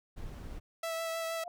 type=noise; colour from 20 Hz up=brown; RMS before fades=-42 dBFS; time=0.16-0.6 s; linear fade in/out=20 ms
type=tone with vibrato; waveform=sawtooth; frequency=657 Hz; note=E5; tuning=6 cents flat; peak=-30 dBFS; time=0.83-1.44 s; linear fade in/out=5 ms; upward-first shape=triangle; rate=6.4 Hz; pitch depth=15 cents each way
type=tone with exponential growth; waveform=sine; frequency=700 Hz; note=F5; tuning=4 cents sharp; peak=-36 dBFS; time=1.37-1.48 s; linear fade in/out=1 ms; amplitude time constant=22 ms
effects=none